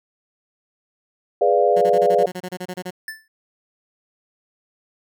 sine chord, G# diminished seventh, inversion none, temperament equal, 415.3 / 493.9 / 587.3 / 698.5 Hz, G#4 / B4 / D5 / F5, 0 / 0 / 0 / 0 cents, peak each -19 dBFS, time 1.41-2.26 s, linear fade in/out 5 ms
15% pulse tone bursts, 182 Hz, F#3, 28 cents flat, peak -21 dBFS, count 14, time 1.76-2.908 s, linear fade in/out 10 ms, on 56 ms, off 28 ms
square tone with exponential decay, 1759 Hz, A6, 1 cent flat, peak -26 dBFS, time 3.08-3.28 s, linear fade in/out 2 ms, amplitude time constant 42 ms
effects none

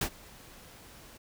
pink noise with ADSR envelope, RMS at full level -28 dBFS, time 0.01-1.18 s, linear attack 5 ms, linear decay 75 ms, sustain -24 dB, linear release 14 ms, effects none

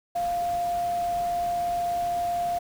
sine tone in noise, 698.5 Hz, F5, in tune, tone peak -24 dBFS, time 0.15-2.59 s, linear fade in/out 10 ms, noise pink, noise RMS -42 dBFS, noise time 0.15-2.59 s, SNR +15 dB, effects none

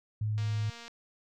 sine tone, 107 Hz, A2, 48 cents flat, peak -28 dBFS, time 0.21-0.7 s, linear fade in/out 5 ms
click train, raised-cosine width 0.2 ms, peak -30 dBFS, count 118, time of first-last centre 0.38-0.88 s, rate 234 Hz
effects none

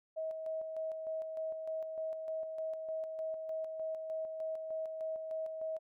sine tone with tremolo, 638 Hz, D#5, 43 cents sharp, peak -35 dBFS, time 0.16-5.79 s, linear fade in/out 20 ms, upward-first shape square, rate 3.3 Hz, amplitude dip 40%, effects none

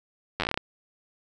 slowing click train, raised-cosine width 0.3 ms, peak -10 dBFS, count 10, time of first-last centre 0.4-0.575 s, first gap 10 ms, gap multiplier 1.16, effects none

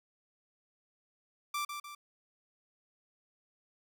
sawtooth tone with echo, 1174.7 Hz, D6, in tune, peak -29 dBFS, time 1.54-1.65 s, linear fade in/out 5 ms, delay 150 ms, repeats 2, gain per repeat -6 dB, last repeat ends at 1.95 s, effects none

